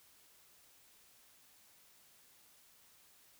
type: silence
effects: white hiss -65 dBFS RMS until 3.39 s